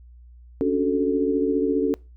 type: chord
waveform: sine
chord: D major seventh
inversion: third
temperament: equal with one note detuned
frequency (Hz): 279.1 / 293.7 / 370 / 440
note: C#4 / D4 / F#4 / A4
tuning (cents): +12 / 0 / 0 / 0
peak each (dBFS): -23 / -29 / -25 / -23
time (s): 0.61-1.94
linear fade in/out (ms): 0
effects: noise-tail reverb RT60 0.3 s tail -25 dB re dry + added 60 Hz sine -44 dBFS peak until 2.16 s